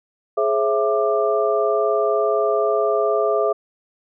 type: tone cluster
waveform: sine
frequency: 419.6 / 539 / 663 / 1186 Hz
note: G#4 / C#5 / E5 / D6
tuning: +18 / -49 / +10 / +17 cents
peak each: -20 / -24 / -20 / -25 dBFS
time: 0.37-3.53 s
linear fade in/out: 10 ms
effects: none